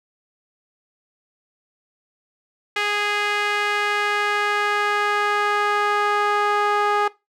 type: tone with band-pass filter sweep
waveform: sawtooth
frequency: 413.5 Hz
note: G#4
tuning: 8 cents flat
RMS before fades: -21 dBFS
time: 2.76-7.08 s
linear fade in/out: 5 ms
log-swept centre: 2200 to 1100 Hz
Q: 1.5
effects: noise-tail reverb RT60 0.2 s tail -18 dB re dry